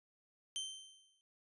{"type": "tone with exponential decay", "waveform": "sawtooth", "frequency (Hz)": 3113, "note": "G7", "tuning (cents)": -13, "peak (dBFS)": -33, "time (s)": [0.56, 1.21], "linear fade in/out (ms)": 0, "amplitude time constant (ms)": 140, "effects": ["resampled to 24000 Hz"]}